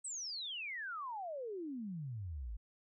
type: exponential sweep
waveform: sine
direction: down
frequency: 8372 to 49 Hz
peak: -40 dBFS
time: 0.04-2.57 s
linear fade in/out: 10 ms
effects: none